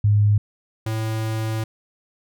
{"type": "tone pair in turn", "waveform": ["sine", "square"], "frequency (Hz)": [103.83, 110.63], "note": ["G#2", "A2"], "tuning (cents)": [0, 10], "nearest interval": "minor second", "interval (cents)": 110, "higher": "second", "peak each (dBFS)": [-13, -23], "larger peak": "first", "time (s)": [[0.04, 0.38], [0.86, 1.64]], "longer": "second", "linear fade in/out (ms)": 5, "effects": []}